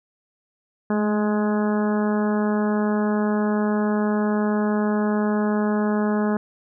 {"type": "harmonic tone with a mistuned harmonic", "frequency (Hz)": 209.7, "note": "G#3", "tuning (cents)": 17, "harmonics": [1, 2, 3, 4, 5, 6, 7, 8], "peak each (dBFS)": [-20, -26, -30, -32, -34, -36, -37, -38], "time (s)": [0.9, 6.37], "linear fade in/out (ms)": 2, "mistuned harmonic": 1, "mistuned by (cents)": 21, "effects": []}